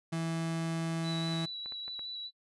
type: tone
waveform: 35% pulse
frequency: 164.3 Hz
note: E3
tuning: 5 cents flat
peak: -30 dBFS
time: 0.12-1.46 s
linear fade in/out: 10 ms
type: tone with vibrato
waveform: sine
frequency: 3936 Hz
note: B7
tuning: 7 cents flat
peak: -38 dBFS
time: 1.03-2.31 s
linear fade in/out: 50 ms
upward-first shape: square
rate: 4.9 Hz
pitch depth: 12 cents each way
type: clicks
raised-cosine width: 0.5 ms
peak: -34 dBFS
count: 6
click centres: 1.285 / 1.338 / 1.66 / 1.722 / 1.88 / 1.993 s
effects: noise-tail reverb RT60 0.1 s tail -24 dB re dry + resampled to 24000 Hz